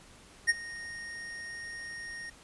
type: tone with ADSR envelope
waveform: square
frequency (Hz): 1858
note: A#6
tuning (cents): -6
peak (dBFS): -20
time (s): 0.47-2.3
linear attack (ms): 26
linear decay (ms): 29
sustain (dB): -20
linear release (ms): 7
effects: pink hiss -55 dBFS RMS until 2.43 s + resampled to 24000 Hz